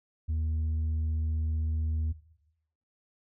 sine tone, 78.9 Hz, D#2, 25 cents sharp, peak -24 dBFS, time 0.28-2.13 s, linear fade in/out 20 ms, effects noise-tail reverb RT60 0.8 s tail -17 dB re dry + tanh soft clip ceiling -26 dBFS

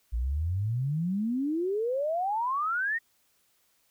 sine exponential sweep, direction up, 55 to 1900 Hz, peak -26 dBFS, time 0.12-2.99 s, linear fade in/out 20 ms, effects white hiss -69 dBFS RMS until 3.9 s

